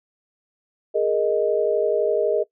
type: chord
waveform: sine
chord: Ab suspended second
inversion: none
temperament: just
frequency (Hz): 415.3 / 467.2 / 623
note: Ab4 / Bb4 / Eb5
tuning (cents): 0 / +4 / +2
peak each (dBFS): -22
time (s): 0.94-2.44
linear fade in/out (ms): 20
effects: noise-tail reverb RT60 0.1 s tail -21 dB re dry